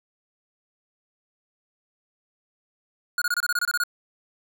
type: tone bursts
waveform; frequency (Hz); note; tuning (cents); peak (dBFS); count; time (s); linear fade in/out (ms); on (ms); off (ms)
square; 1441; F#6; -46; -22; 11; 3.18-3.837; 2; 37; 25
effects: none